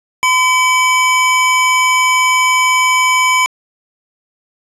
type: tone pair together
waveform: square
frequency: 1020 / 2286 Hz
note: C6 / D7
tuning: -44 / -47 cents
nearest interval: octave + major second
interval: 1397 cents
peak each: -13 dBFS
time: 0.23-3.46 s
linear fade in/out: 0 ms
effects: resampled to 24000 Hz + 8-bit

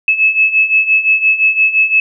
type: beating tone pair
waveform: sine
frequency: 2594 / 2599.8 Hz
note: E7 / E7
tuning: -28 / -25 cents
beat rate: 5.8 Hz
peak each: -14 / -10 dBFS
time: 0.08-2 s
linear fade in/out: 2 ms
effects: none

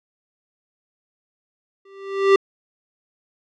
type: tone with exponential growth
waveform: square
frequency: 392 Hz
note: G4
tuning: in tune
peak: -9 dBFS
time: 1.85-2.36 s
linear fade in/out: 5 ms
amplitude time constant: 110 ms
effects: low-pass 3000 Hz 12 dB/octave

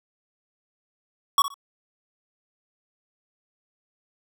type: tone with echo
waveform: square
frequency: 1119 Hz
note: C#6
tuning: 16 cents sharp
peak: -15 dBFS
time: 1.38-1.42 s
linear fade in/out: 2 ms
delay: 61 ms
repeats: 2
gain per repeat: -13 dB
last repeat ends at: 1.542 s
effects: none

